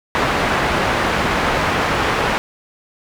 white low-pass noise, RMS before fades -18 dBFS, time 0.15-2.38 s, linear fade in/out 0 ms, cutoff 1600 Hz, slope 12 dB/octave, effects none

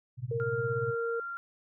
sine tone with tremolo, 123.47 Hz, B2, in tune, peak -29 dBFS, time 0.17-0.95 s, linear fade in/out 50 ms, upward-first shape sine, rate 17 Hz, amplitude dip 95%
sine tone, 463.7 Hz, A#4, 9 cents flat, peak -30 dBFS, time 0.31-1.2 s, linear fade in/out 5 ms
sine tone with pitch glide, 1397 to 1384.9 Hz, F6 to F6, 0 to -15 cents, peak -35 dBFS, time 0.4-1.37 s, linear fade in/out 0 ms, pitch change -15 cents, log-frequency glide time 0.63-0.72 s
effects none

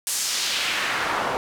pink noise with band-pass filter sweep, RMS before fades -25 dBFS, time 0.07-1.37 s, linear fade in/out 0 ms, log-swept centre 8900 to 740 Hz, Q 1.2, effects none

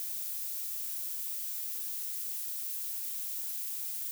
violet noise, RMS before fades -37 dBFS, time 0-4.11 s, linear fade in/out 0 ms, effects none

